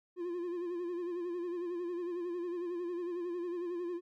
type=tone with vibrato; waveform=triangle; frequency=350 Hz; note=F4; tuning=4 cents sharp; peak=-33 dBFS; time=0.16-4.01 s; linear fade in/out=50 ms; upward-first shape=sine; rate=11 Hz; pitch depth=56 cents each way; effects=none